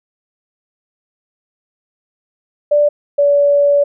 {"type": "tone pair in turn", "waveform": "sine", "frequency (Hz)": [587.3, 572.9], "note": ["D5", "D5"], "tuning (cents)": [0, -43], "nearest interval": "unison", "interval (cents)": 43, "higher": "first", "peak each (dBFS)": -8, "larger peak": "neither", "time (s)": [[2.71, 2.89], [3.18, 3.84]], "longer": "second", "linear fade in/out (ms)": 10, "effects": []}